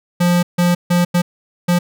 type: tone bursts at uneven times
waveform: square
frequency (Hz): 175.6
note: F3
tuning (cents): +10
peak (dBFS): -12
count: 5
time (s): 0.2-0.43 / 0.58-0.75 / 0.9-1.05 / 1.14-1.22 / 1.68-1.79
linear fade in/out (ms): 10
effects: none